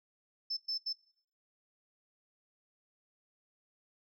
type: tone bursts at uneven times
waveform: sine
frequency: 5274 Hz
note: E8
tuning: in tune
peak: -32 dBFS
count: 3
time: 0.5-0.57 / 0.68-0.78 / 0.86-0.93 s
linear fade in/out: 10 ms
effects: noise-tail reverb RT60 0.6 s tail -21 dB re dry + tanh soft clip ceiling -28 dBFS